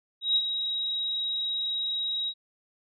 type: tone with ADSR envelope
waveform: sine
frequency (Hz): 3819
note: A#7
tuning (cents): +41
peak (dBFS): -19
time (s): 0.21-2.34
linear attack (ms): 150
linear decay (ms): 49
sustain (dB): -8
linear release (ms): 59
effects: none